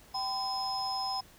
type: tone cluster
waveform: sine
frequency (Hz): 777 / 1011 / 5140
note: G5 / B5 / E8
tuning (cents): -16 / +40 / -45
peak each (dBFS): -33 / -36 / -33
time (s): 0.14-1.21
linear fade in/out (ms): 10
effects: tanh soft clip ceiling -26 dBFS + pink hiss -57 dBFS RMS until 1.38 s